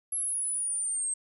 sine exponential sweep, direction down, 11175 to 8280 Hz, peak -28 dBFS, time 0.12-1.14 s, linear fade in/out 5 ms, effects none

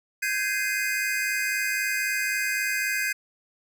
square chord, Ab major seventh, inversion third, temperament just, 1557.4 / 1661.2 / 2077 / 2492 Hz, G6 / Ab6 / C7 / Eb7, -12 / 0 / -13 / +2 cents, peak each -31 dBFS, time 0.22-3.13 s, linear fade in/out 10 ms, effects none

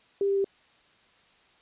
sine tone with pitch steps, 397.7 / 395.2 / 392.7 Hz, G4 / G4 / G4, +25 / +14 / +3 cents, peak -22 dBFS, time 0.21-0.444 s, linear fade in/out 2 ms, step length 78 ms, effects white hiss -61 dBFS RMS until 1.61 s + resampled to 8000 Hz

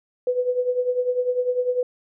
sine tone with tremolo, 497.5 Hz, B4, 13 cents sharp, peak -16 dBFS, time 0.27-1.83 s, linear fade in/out 2 ms, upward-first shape triangle, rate 10 Hz, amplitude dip 80%, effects none

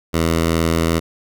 10% pulse tone, 82.41 Hz, E2, in tune, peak -7 dBFS, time 0.13-1 s, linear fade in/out 20 ms, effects none

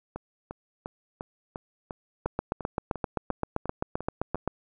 two click trains, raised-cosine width 1 ms, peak -13 / -21 dBFS, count 18 / 13, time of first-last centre 2.26-4.476 / 0.16-4.356 s, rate 7.67 / 2.86 Hz, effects none

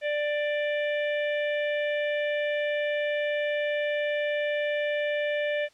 harmonic tone, 590 Hz, D5, 8 cents sharp, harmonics 1 / 3 / 4 / 5 / 6, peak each -26 / -33 / -36 / -41 / -46 dBFS, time 0.01-5.69 s, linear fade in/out 50 ms, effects white hiss -61 dBFS RMS until 5.73 s + low-pass 6000 Hz 12 dB/octave

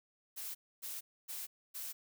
blue noise bursts, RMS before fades -43 dBFS, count 4, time 0.36-1.93 s, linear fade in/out 20 ms, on 190 ms, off 270 ms, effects none

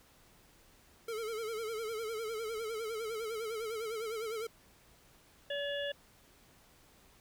square tone with vibrato, 444.6 Hz, A4, 18 cents sharp, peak -37 dBFS, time 1.08-4.47 s, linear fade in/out 5 ms, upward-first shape sine, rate 9.9 Hz, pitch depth 82 cents each way
harmonic tone, 570 Hz, C#5, 48 cents sharp, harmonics 1 / 3 / 5 / 6, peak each -36 / -41 / -43 / -44 dBFS, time 5.5-5.92 s, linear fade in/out 5 ms
effects pink hiss -63 dBFS RMS until 7.2 s

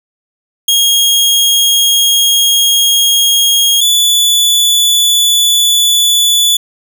sawtooth tone pair in turn, 3265 / 3459 Hz, G#7 / A7, -30 / -30 cents, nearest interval minor second, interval 100 cents, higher second, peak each -4 dBFS, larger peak neither, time 0.68-3.81 / 3.81-6.57 s, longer first, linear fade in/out 5 ms, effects none

